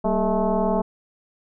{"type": "tone with frequency modulation", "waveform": "sine", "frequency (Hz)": 233.1, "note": "A#3", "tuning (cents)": 0, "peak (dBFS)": -18, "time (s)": [0.04, 0.82], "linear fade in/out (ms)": 10, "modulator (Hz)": 213, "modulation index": 3.2, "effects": []}